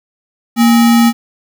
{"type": "tone with sample-and-hold", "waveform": "sine", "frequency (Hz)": 233.1, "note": "A#3", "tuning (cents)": 0, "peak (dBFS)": -5, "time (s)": [0.56, 1.13], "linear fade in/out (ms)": 50, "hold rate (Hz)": 1050, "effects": []}